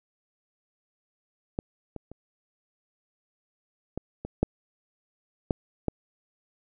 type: clicks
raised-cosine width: 2 ms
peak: -15 / -23 / -29 / -18 / -21 / -8 / -10 / -12 dBFS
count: 8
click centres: 1.589 / 1.963 / 2.116 / 3.976 / 4.25 / 4.43 / 5.508 / 5.883 s
effects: none